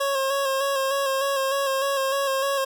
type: tone with vibrato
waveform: 25% pulse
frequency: 545 Hz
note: C#5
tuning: 29 cents flat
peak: -18 dBFS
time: 0-2.65 s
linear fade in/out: 10 ms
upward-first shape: square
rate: 3.3 Hz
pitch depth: 29 cents each way
effects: none